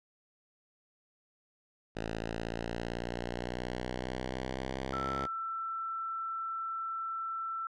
5% pulse linear sweep, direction up, 55 to 67.4 Hz, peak -24 dBFS, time 1.95-5.27 s, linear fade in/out 20 ms
sine tone, 1335 Hz, E6, 22 cents sharp, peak -34 dBFS, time 4.93-7.67 s, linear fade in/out 2 ms
effects low-pass 5000 Hz 12 dB/octave

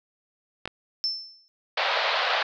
clicks, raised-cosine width 0.3 ms, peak -15 dBFS, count 2, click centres 0.656 / 0.676 s
sine tone with exponential decay, 5310 Hz, E8, 12 cents sharp, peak -21 dBFS, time 1.04-1.48 s, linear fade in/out 0 ms, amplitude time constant 94 ms
pink band-pass noise, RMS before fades -25 dBFS, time 1.77-2.43 s, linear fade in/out 5 ms, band 530 to 4500 Hz, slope 48 dB/octave
effects none

